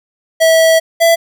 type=tone pair in turn; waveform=square; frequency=650 / 667.1 Hz; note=E5 / E5; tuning=-24 / +20 cents; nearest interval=unison; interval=44 cents; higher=second; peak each=-7 dBFS; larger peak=neither; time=0.4-0.8 / 1-1.16 s; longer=first; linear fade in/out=20 ms; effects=none